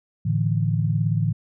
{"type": "chord", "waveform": "sine", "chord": "A suspended fourth", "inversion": "none", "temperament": "just", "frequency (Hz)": [110, 146.67, 165], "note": ["A2", "D3", "E3"], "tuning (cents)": [0, -2, 2], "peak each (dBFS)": [-22, -24, -24], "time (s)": [0.25, 1.33], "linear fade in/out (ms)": 10, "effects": []}